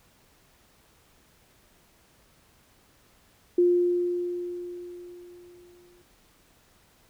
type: tone with exponential decay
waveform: sine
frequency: 352.8 Hz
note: F4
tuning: 18 cents sharp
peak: -16 dBFS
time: 3.58-6.02 s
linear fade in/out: 5 ms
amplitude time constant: 530 ms
effects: pink hiss -61 dBFS RMS until 7.09 s